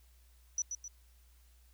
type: tone with echo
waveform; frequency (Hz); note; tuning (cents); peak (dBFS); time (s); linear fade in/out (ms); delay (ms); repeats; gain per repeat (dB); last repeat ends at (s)
sine; 5920; F#8; 0; -30; 0.58-0.62; 2; 130; 2; -6; 0.88
effects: added 60 Hz sine -60 dBFS peak until 1.73 s + white hiss -70 dBFS RMS until 1.73 s